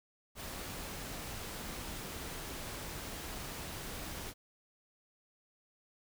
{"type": "noise", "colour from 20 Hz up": "pink", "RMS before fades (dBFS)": -43, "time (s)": [0.35, 4.34], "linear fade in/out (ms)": 50, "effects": []}